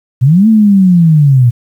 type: linear two-way sweep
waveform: sine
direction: up then down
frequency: 116.3 to 225.3 to 116.3 Hz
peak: -3 dBFS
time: 0.21-1.51 s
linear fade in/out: 20 ms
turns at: 0.48 s
effects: 7-bit